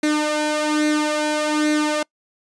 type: tone with flanger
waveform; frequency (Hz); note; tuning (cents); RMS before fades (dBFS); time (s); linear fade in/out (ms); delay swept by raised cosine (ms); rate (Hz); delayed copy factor
sawtooth; 302.4; D#4; -49; -20; 0.03-2.03; 5; 0.48 to 2.08; 1.2; +0.65
effects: noise-tail reverb RT60 0.1 s tail -26 dB re dry + resampled to 22050 Hz